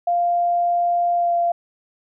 sine tone with pitch glide, 697 to 690.2 Hz, F5 to F5, -4 to -21 cents, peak -16 dBFS, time 0.07-1.52 s, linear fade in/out 5 ms, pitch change -17 cents, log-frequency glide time 1.16-1.33 s, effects none

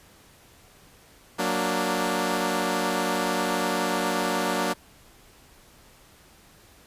10% pulse chord, Gb augmented, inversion none, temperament equal, 185 / 233.1 / 293.7 Hz, Gb3 / Bb3 / D4, 0 / 0 / 0 cents, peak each -20 dBFS, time 1.38-4.74 s, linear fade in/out 20 ms, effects pink hiss -54 dBFS RMS until 6.86 s + resampled to 32000 Hz

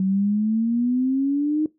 sine exponential sweep, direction up, 187.3 to 311.8 Hz, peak -18 dBFS, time 0-1.66 s, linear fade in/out 2 ms, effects noise-tail reverb RT60 0.2 s tail -20 dB re dry

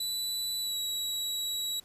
sawtooth tone with pitch glide, 3965 to 3892 Hz, B7 to B7, +6 to -26 cents, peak -28 dBFS, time 0-1.8 s, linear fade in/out 5 ms, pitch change -32 cents, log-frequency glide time 0.6-0.77 s, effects pink hiss -60 dBFS RMS until 1.84 s + resampled to 32000 Hz

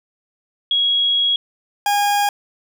sine / 40% pulse tone pair in turn, 3315 / 817.1 Hz, G#7 / G#5, -4 / -28 cents, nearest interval 2 octaves, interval 2424 cents, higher first, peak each -14 dBFS, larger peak neither, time 0.71-1.36 / 1.86-2.29 s, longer first, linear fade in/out 2 ms, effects none

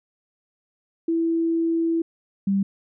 sine tone pair in turn, 330.6 / 196.58 Hz, E4 / G3, +5 / +5 cents, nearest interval major sixth, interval 900 cents, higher first, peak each -19 / -18 dBFS, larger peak second, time 1.08-2.02 / 2.47-2.63 s, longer first, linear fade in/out 5 ms, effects none

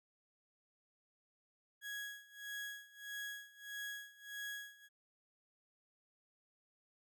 35% pulse tone with tremolo, 1662 Hz, G#6, 1 cent sharp, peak -40 dBFS, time 1.81-4.89 s, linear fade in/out 50 ms, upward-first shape sine, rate 1.6 Hz, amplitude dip 90%, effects none

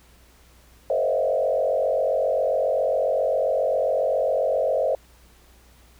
sine tone with frequency modulation, 580 Hz, D5, 22 cents flat, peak -19 dBFS, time 0.9-4.95 s, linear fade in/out 2 ms, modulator 47.4 Hz, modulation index 2, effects added 60 Hz sine -53 dBFS peak until 5.99 s + pink hiss -56 dBFS RMS until 5.99 s

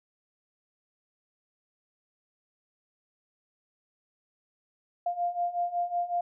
sine beating tone pair, 697 / 702.4 Hz, F5 / F5, -4 / +10 cents, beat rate 5.4 Hz, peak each -32 / -29 dBFS, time 5.06-6.21 s, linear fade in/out 5 ms, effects none

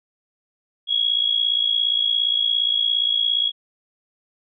sine tone with amplitude modulation, 3322 Hz, G#7, in tune, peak -14 dBFS, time 0.87-3.52 s, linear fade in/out 50 ms, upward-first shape sine, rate 57.3 Hz, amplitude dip 75%, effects none

